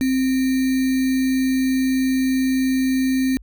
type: tone with sample-and-hold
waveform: sine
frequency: 261.6 Hz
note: C4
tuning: in tune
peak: -16 dBFS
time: 0.01-3.37 s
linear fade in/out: 0 ms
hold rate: 2100 Hz
effects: added 50 Hz sine -41 dBFS peak until 3.42 s